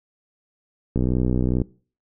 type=click train; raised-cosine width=3 ms; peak=-9 dBFS; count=42; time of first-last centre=0.96-1.617 s; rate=62.4 Hz; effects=noise-tail reverb RT60 0.4 s tail -22 dB re dry